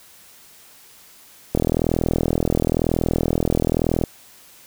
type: click train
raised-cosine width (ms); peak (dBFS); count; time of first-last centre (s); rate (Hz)
2; -5; 103; 1.55-4.038; 41
effects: white hiss -48 dBFS RMS until 4.66 s

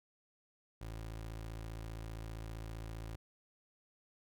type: tone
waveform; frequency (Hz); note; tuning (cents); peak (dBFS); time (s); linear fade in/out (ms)
25% pulse; 55.2; A1; +6; -39; 0.81-3.16; 5
effects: none

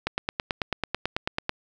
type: click train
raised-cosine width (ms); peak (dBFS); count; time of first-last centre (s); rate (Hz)
0.3; -9; 14; 0.07-1.494; 9.13
effects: none

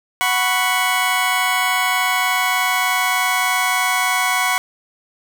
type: chord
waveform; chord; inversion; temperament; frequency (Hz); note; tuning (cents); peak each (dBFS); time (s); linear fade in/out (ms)
20% pulse; F# suspended fourth; none; just; 740 / 986.7 / 1110; F#5 / B5 / C#6; 0 / -2 / +2; -16; 0.21-4.58; 0
effects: none

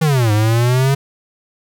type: exponential two-way sweep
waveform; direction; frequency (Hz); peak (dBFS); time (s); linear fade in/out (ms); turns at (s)
square; down then up; 164.81 to 103.83 to 139.8; -12; 0.01-0.95; 10; 0.32
effects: none

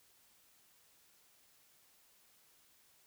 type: silence
effects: white hiss -68 dBFS RMS until 3.06 s

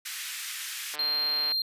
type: high-pass noise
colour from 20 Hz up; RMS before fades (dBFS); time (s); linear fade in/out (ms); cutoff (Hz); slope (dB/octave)
pink; -36; 0.05-0.96; 10; 1700; 24
type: click train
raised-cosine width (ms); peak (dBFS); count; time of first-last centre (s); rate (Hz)
0.3; -22; 88; 0.94-1.52; 150
type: tone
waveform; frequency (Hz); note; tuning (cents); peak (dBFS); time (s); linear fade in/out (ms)
triangle; 4186; C8; 0; -24; 0.99-1.62; 2
effects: high-pass 400 Hz 12 dB/octave + resampled to 32000 Hz

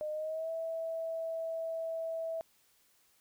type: tone with pitch glide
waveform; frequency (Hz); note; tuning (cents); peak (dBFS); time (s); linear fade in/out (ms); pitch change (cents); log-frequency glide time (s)
sine; 610 to 653.8; D#5 to E5; -34 to -14; -34; 0.01-2.41; 0; +120; 0.11-0.5
effects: white hiss -69 dBFS RMS until 3.2 s

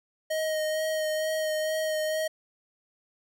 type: tone with vibrato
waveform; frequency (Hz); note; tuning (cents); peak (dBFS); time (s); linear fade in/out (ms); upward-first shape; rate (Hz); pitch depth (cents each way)
square; 625; D#5; +8; -27; 0.3-2.28; 10; sine; 2.2; 17
effects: none

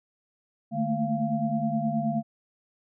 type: tone cluster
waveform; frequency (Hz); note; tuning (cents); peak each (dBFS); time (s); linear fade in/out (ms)
sine; 150 / 217.3 / 226.8 / 690; D3 / A3 / A#3 / F5; +37 / -21 / -47 / -21; -32 / -29 / -29 / -30; 0.71-2.23; 50
effects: none

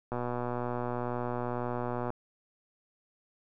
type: click train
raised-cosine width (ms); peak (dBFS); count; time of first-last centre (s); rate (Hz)
1; -20; 243; 0.12-2.104; 122
effects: none

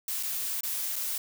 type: noise with dropouts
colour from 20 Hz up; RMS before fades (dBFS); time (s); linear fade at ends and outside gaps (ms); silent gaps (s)
blue; -32; 0.08-1.18; 2; 0.228-0.232 / 0.608-0.633 / 0.958-0.962
effects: none

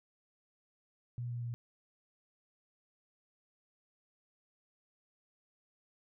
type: tone with pitch steps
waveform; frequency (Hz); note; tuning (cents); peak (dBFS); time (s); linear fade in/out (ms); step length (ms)
sine; 121.1 / 119.99 / 118.88; B2 / B2 / A#2; -34 / -50 / +34; -36; 1.18-1.54; 0; 120
effects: none

